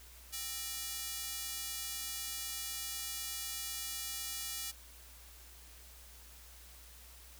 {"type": "tone with high-pass filter", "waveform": "square", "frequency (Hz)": 264, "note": "C4", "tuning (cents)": 16, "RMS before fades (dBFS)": -41, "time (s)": [0.32, 4.72], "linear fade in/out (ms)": 20, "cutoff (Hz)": 4700, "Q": 0.57, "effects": ["added 60 Hz sine -56 dBFS peak until 7.39 s", "white hiss -57 dBFS RMS until 7.39 s"]}